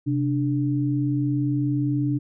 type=tone pair together; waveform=sine; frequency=130.81 / 293.7 Hz; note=C3 / D4; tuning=0 / 0 cents; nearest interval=octave + major second; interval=1400 cents; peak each=-23 dBFS; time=0.06-2.19 s; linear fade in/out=20 ms; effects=none